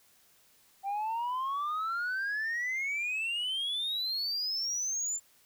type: exponential sweep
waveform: sine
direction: up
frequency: 777 to 7300 Hz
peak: -28 dBFS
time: 0.83-5.2 s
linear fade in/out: 50 ms
effects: tanh soft clip ceiling -29 dBFS + white hiss -64 dBFS RMS until 5.45 s